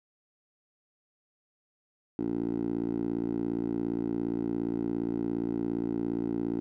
10% pulse tone with band-pass filter, 57.3 Hz, A#1, 29 cents flat, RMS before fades -31 dBFS, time 2.19-6.6 s, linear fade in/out 0 ms, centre 310 Hz, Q 3.2, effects none

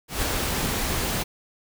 pink noise with ADSR envelope, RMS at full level -24 dBFS, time 0.08-1.24 s, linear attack 150 ms, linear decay 6 ms, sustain -2 dB, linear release 22 ms, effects none

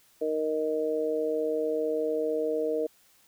harmonic tone, 155.56 Hz, D#3, in tune, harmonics 2 / 3 / 4, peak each -34 / -27 / -32 dBFS, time 0.21-2.87 s, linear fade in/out 10 ms, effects white hiss -62 dBFS RMS until 3.27 s

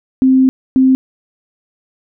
sine tone bursts at uneven times, 261.6 Hz, C4, in tune, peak -6 dBFS, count 2, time 0.22-0.49 / 0.76-0.95 s, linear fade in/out 0 ms, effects none

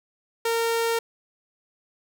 sawtooth tone, 460 Hz, A#4, 23 cents flat, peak -18 dBFS, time 0.45-0.99 s, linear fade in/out 5 ms, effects none

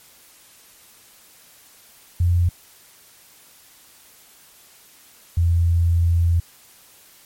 sine tone pair in turn, 87.31 / 84.97 Hz, F2 / F2, 0 / -47 cents, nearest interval unison, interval 47 cents, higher first, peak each -14 dBFS, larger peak neither, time 2.2-2.49 / 5.37-6.4 s, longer second, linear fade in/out 5 ms, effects white hiss -50 dBFS RMS until 7.25 s + MP3 64 kbps

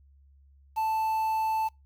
triangle tone with quantisation, 880 Hz, A5, in tune, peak -23 dBFS, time 0.76-1.69 s, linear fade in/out 20 ms, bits 8, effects noise-tail reverb RT60 0.2 s tail -26 dB re dry + added 69 Hz sine -55 dBFS peak until 1.85 s

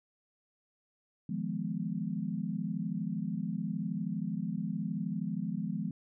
sine chord, F half-diminished seventh, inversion third, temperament equal, 155.56 / 174.61 / 207.7 / 246.9 Hz, Eb3 / F3 / Ab3 / Cb4, 0 / 0 / 0 / 0 cents, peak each -40 / -36 / -36 / -40 dBFS, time 1.29-5.91 s, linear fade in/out 5 ms, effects none

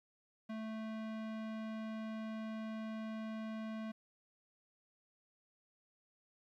square tone with low-pass filter, 220 Hz, A3, in tune, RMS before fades -43 dBFS, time 0.49-3.92 s, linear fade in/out 10 ms, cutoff 3000 Hz, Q 0.64, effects 12-bit

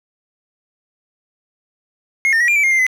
triangle tone with pitch steps, 2152 / 1818 / 1917 / 2398 / 2309 / 2127 / 2097 / 2029 Hz, C7 / A#6 / A#6 / D7 / D7 / C7 / C7 / B6, +48 / -44 / +48 / +36 / -30 / +28 / +3 / +46 cents, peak -10 dBFS, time 2.25-2.866 s, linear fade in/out 0 ms, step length 77 ms, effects none

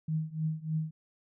sine tone with tremolo, 157.5 Hz, D#3, 21 cents sharp, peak -26 dBFS, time 0.08-0.91 s, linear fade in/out 5 ms, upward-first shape triangle, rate 3.3 Hz, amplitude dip 95%, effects none

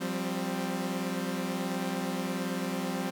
sawtooth chord, F suspended second, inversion none, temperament equal with one note detuned, 177.36 / 196 / 261.6 Hz, F3 / G3 / C4, +27 / 0 / 0 cents, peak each -31 dBFS, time 0-3.11 s, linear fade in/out 20 ms, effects none

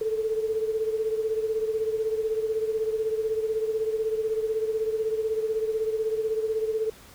sine beating tone pair, 436.8 / 452.8 Hz, A4 / A4, -13 / +50 cents, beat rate 16 Hz, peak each -25 / -31 dBFS, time 0.01-6.9 s, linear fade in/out 5 ms, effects pink hiss -50 dBFS RMS until 7.14 s

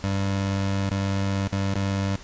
25% pulse tone with dropouts, 98 Hz, G2, in tune, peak -19 dBFS, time 0.04-2.16 s, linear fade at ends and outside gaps 0 ms, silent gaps 0.894-0.912 / 1.477-1.525 / 1.74-1.756 s, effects pink hiss -44 dBFS RMS until 2.23 s + resampled to 16000 Hz

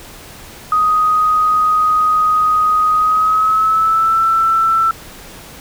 sine tone with pitch glide, 1250 to 1332 Hz, D#6 to E6, +8 to +18 cents, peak -10 dBFS, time 0.72-4.91 s, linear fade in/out 2 ms, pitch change +110 cents, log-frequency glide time 2.97-4.2 s, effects pink hiss -36 dBFS RMS until 5.6 s

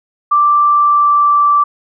sine tone with pitch glide, 1174.7 to 1165.9 Hz, D6 to D6, 0 to -13 cents, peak -7 dBFS, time 0.31-1.64 s, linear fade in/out 10 ms, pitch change -13 cents, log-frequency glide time 0.62-1.52 s, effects none

